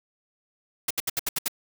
white noise bursts, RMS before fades -26 dBFS, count 7, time 0.88-1.482 s, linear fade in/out 5 ms, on 26 ms, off 70 ms, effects none

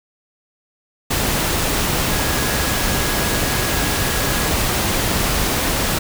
sine tone in noise, 1661.2 Hz, G#6, in tune, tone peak -30 dBFS, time 2.1-4.5 s, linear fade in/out 10 ms, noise pink, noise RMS -19 dBFS, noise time 1.1-5.99 s, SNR -14 dB, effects none

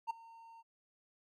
triangle tone with ADSR envelope, 914 Hz, A#5, 34 cents flat, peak -29 dBFS, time 0.07-0.63 s, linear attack 32 ms, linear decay 10 ms, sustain -22 dB, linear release 33 ms, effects MP3 96 kbps

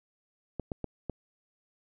clicks, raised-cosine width 2 ms, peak -20 dBFS, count 4, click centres 0.597 / 0.718 / 0.843 / 1.097 s, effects none

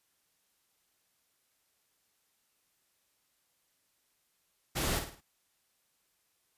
pink noise with echo, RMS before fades -32 dBFS, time 4.75-5 s, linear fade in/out 20 ms, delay 53 ms, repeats 4, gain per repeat -7 dB, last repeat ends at 5.212 s, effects white hiss -75 dBFS RMS until 6.57 s + resampled to 32000 Hz

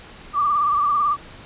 sine tone with vibrato, 1174.7 Hz, D6, in tune, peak -16 dBFS, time 0.33-1.17 s, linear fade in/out 50 ms, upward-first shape sine, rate 18 Hz, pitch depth 60 cents each way, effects pink hiss -42 dBFS RMS until 1.45 s + resampled to 8000 Hz

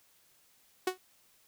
sawtooth tone with exponential decay, 370 Hz, F#4, in tune, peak -21 dBFS, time 0.87-0.98 s, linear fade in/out 5 ms, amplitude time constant 23 ms, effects white hiss -66 dBFS RMS until 1.47 s

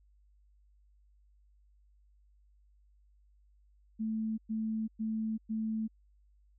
sine tone bursts, 220 Hz, A3, in tune, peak -31 dBFS, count 4, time 3.99-5.88 s, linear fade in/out 20 ms, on 390 ms, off 110 ms, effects added 50 Hz sine -62 dBFS peak until 6.58 s

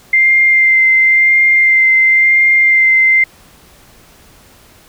sine tone with vibrato, 2093 Hz, C7, in tune, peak -6 dBFS, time 0.13-3.24 s, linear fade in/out 5 ms, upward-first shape sine, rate 0.96 Hz, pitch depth 14 cents each way, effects pink hiss -44 dBFS RMS until 4.88 s

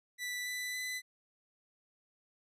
sawtooth tone with pitch steps, 1975.5 / 1990.4 / 2005 Hz, B6 / B6 / B6, 0 / +13 / +26 cents, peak -33 dBFS, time 0.18-1.02 s, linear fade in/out 50 ms, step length 280 ms, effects resampled to 32000 Hz

